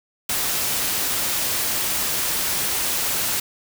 white noise, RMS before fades -23 dBFS, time 0.29-3.4 s, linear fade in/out 5 ms, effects none

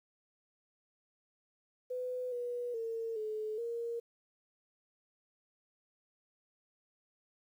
sine tone with pitch steps, 502 / 485.7 / 454.7 / 431 / 467.5 Hz, B4 / B4 / A#4 / A4 / A#4, +28 / -29 / -43 / -36 / +5 cents, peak -35 dBFS, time 1.9-4 s, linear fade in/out 10 ms, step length 420 ms, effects 11-bit

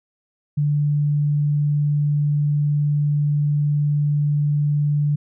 sine tone, 146.83 Hz, D3, in tune, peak -16 dBFS, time 0.57-5.16 s, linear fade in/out 10 ms, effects none

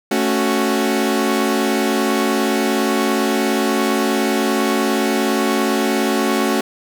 sawtooth chord, F# minor, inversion first, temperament equal, 220 / 277.2 / 370 Hz, A3 / C#4 / F#4, 0 / 0 / 0 cents, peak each -16 dBFS, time 0.11-6.61 s, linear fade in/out 5 ms, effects none

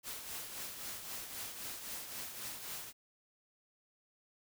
white noise with tremolo, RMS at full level -42 dBFS, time 0.03-2.93 s, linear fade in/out 50 ms, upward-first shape triangle, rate 3.8 Hz, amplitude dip 55%, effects none

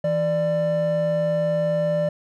triangle tone pair together, 163.74 / 592 Hz, E3 / D5, -11 / +14 cents, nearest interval octave + minor seventh, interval 2225 cents, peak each -22 / -17 dBFS, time 0.04-2.09 s, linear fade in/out 5 ms, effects tanh soft clip ceiling -14 dBFS

